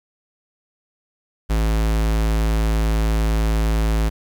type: tone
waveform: square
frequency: 54.4 Hz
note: A1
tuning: 19 cents flat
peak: -17 dBFS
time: 1.49-4.1 s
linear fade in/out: 20 ms
effects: 9-bit